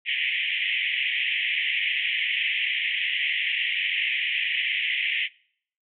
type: band-pass noise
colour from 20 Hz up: pink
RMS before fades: -26 dBFS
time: 0.05-5.29 s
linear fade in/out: 50 ms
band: 1900 to 3200 Hz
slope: 96 dB/octave
effects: noise-tail reverb RT60 0.6 s tail -24 dB re dry